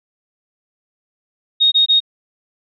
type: tone bursts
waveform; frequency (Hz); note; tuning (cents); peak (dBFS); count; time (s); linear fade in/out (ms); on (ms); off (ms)
sine; 3729; A#7; 0; -9; 3; 1.6-2.004; 20; 120; 22
effects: none